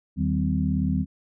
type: tone cluster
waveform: sine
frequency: 80.5 / 156.3 / 194 / 256.3 Hz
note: E2 / D#3 / G3 / C4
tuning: -41 / +8 / -18 / -36 cents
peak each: -27 / -27 / -25 / -28 dBFS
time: 0.16-1.06 s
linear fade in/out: 50 ms
effects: none